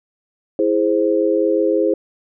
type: chord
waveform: sine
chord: E augmented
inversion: none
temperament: equal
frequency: 329.6 / 415.3 / 523.3 Hz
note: E4 / G#4 / B#4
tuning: 0 / 0 / 0 cents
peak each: -18 dBFS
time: 0.59-1.94 s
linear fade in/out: 2 ms
effects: none